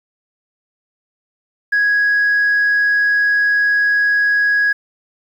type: tone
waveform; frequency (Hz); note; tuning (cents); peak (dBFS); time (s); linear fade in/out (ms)
sine; 1661.2; G#6; 0; -10; 1.72-4.73; 10
effects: tanh soft clip ceiling -9 dBFS + 8-bit